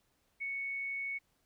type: tone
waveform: sine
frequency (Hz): 2217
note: C#7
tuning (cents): 0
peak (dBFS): -35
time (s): 0.4-1.19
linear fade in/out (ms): 20
effects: pink hiss -75 dBFS RMS until 1.45 s